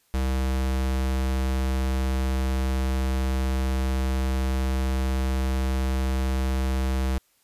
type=tone; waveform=square; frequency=65.41 Hz; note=C2; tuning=in tune; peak=-23 dBFS; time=0.14-7.18 s; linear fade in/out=0 ms; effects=white hiss -65 dBFS RMS until 7.43 s + resampled to 32000 Hz